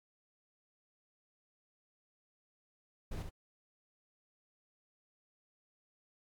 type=noise with echo; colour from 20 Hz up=brown; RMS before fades=-38 dBFS; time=3.11-3.23 s; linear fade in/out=10 ms; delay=67 ms; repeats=1; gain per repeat=-5 dB; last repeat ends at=3.297 s; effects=AAC 64 kbps